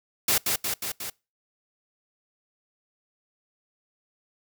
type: noise with echo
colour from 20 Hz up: white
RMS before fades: -22 dBFS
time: 0.28-0.38 s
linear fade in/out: 5 ms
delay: 180 ms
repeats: 4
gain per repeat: -3 dB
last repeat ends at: 1.1 s
effects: noise-tail reverb RT60 0.3 s tail -26 dB re dry